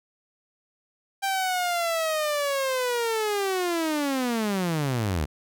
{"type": "linear sweep", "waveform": "sawtooth", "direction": "down", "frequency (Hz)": [789, 68.4], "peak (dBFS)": -20, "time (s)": [1.22, 5.26], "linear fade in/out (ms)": 20, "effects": []}